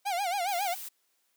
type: tone with vibrato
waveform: 45% pulse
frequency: 752 Hz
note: F#5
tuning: 28 cents sharp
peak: -28 dBFS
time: 0.05-0.75 s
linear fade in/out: 20 ms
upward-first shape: sine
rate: 7.3 Hz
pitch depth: 160 cents each way
type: noise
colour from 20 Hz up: blue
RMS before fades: -41 dBFS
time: 0.48-0.89 s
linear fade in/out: 10 ms
effects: white hiss -73 dBFS RMS until 1.36 s + high-pass 300 Hz 12 dB/octave